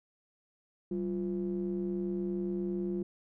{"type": "ring-modulated tone", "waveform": "triangle", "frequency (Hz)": 78.7, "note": "D#2", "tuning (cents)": 20, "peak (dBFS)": -26, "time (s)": [0.91, 3.03], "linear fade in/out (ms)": 5, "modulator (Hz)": 271, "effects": []}